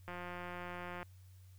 click train, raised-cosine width 0.5 ms, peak -30 dBFS, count 169, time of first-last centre 0.08-1.029 s, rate 177 Hz, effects added 93 Hz sine -55 dBFS peak until 1.58 s + white hiss -71 dBFS RMS until 1.58 s

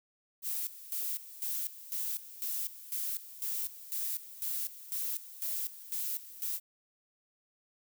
violet noise with tremolo, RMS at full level -35 dBFS, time 0.42-6.6 s, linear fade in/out 50 ms, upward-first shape square, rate 2 Hz, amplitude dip 80%, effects none

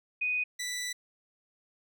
sine / 15% pulse tone pair in turn, 2489 / 1975.5 Hz, D#7 / B6, 0 / 0 cents, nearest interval major third, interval 400 cents, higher first, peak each -27 dBFS, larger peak neither, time 0.21-0.44 / 0.59-0.93 s, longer second, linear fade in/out 10 ms, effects none

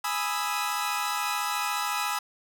sawtooth chord, E major seventh, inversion first, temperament equal, 830.6 / 987.8 / 1244.5 / 1318.5 Hz, G#5 / B5 / D#6 / E6, 0 / 0 / 0 / 0 cents, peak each -29 dBFS, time 0.04-2.19 s, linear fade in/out 5 ms, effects none

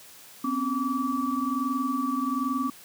sine tone cluster, 251.3 / 272.5 / 1152 Hz, B3 / C#4 / D6, +30 / -29 / -34 cents, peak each -29 dBFS, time 0.44-2.7 s, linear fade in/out 5 ms, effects white hiss -49 dBFS RMS until 2.84 s + high-pass 100 Hz 12 dB/octave

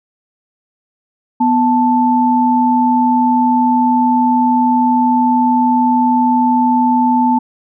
sine tone pair together, 246.9 / 880 Hz, B3 / A5, 0 / 0 cents, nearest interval octave + minor seventh, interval 2200 cents, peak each -12 dBFS, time 1.4-7.39 s, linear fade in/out 10 ms, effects none

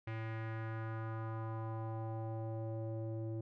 square tone with low-pass filter sweep, 111.7 Hz, A2, 27 cents sharp, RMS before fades -41 dBFS, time 0.07-3.41 s, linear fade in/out 5 ms, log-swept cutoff 2200 to 430 Hz, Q 2.4, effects none

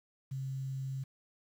sine tone with quantisation, 133.9 Hz, C3, 40 cents sharp, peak -35 dBFS, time 0.31-1.04 s, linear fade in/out 10 ms, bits 10, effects none

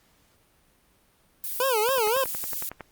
violet noise, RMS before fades -31 dBFS, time 1.44-2.69 s, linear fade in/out 0 ms
25% pulse tone with vibrato, 477.5 Hz, A#4, 42 cents sharp, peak -18 dBFS, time 1.6-2.24 s, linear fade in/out 2 ms, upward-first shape sine, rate 3.8 Hz, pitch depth 220 cents each way
click train, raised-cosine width 0.5 ms, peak -21 dBFS, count 11, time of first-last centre 1.89-2.807 s, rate 10.9 Hz
effects pink hiss -63 dBFS RMS until 2.91 s + Opus 48 kbps

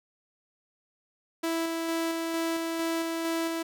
sawtooth tone with tremolo, 329.6 Hz, E4, in tune, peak -23 dBFS, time 1.43-3.63 s, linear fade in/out 10 ms, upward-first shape square, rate 2.2 Hz, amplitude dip 25%, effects none

